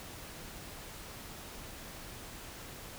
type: silence
effects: pink hiss -47 dBFS RMS until 2.98 s